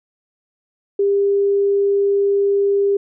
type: tone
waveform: sine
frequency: 400 Hz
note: G4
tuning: 35 cents sharp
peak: -13 dBFS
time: 0.99-2.97 s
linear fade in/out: 5 ms
effects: none